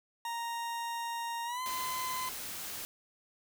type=tone with pitch glide; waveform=40% pulse; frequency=932.3 to 1022.6 Hz; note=A#5 to C6; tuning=0 to -40 cents; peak=-34 dBFS; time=0.25-2.29 s; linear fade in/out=2 ms; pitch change=+160 cents; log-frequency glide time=1.45-1.62 s
type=noise; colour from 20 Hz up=white; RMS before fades=-41 dBFS; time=1.66-2.85 s; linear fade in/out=0 ms
effects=none